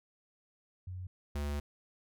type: tone pair in turn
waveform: sine / square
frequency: 91.6 / 72.52 Hz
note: F#2 / D2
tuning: -17 / -21 cents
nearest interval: major third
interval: 404 cents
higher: first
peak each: -39 / -34 dBFS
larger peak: second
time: 0.87-1.07 / 1.35-1.6 s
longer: second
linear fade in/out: 5 ms
effects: none